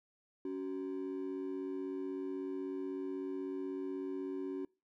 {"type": "ring-modulated tone", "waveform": "triangle", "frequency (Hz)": 328.2, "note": "E4", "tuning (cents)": -8, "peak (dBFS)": -31, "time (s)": [0.45, 4.65], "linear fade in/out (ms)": 2, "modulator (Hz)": 48.1, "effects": ["noise-tail reverb RT60 0.3 s tail -26 dB re dry", "tanh soft clip ceiling -30 dBFS"]}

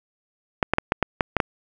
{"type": "clicks", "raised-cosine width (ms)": 0.5, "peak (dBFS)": -3, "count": 8, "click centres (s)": [0.628, 0.736, 0.784, 0.921, 1.027, 1.208, 1.367, 1.402], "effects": []}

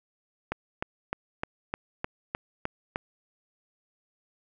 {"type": "click train", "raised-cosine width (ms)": 0.5, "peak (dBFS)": -14, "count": 9, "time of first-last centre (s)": [0.52, 2.959], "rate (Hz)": 3.28, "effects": []}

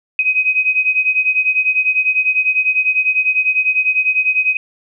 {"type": "beating tone pair", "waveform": "sine", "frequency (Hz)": [2518, 2528], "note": ["D#7", "D#7"], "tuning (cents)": [20, 27], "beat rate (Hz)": 10, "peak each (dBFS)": [-14, -17], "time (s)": [0.19, 4.57], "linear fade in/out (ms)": 2, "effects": []}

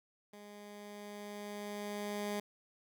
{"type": "tone with level ramp", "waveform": "15% pulse", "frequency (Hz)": 206.2, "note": "G#3", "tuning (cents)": -12, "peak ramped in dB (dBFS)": [-45, -29], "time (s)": [0.33, 2.4], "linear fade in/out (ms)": 5, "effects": []}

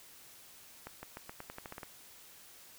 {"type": "accelerating click train", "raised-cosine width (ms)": 0.5, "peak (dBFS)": -28, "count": 11, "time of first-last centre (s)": [0.87, 1.832], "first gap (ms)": 160, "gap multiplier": 0.88, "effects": ["white hiss -56 dBFS RMS until 2.78 s"]}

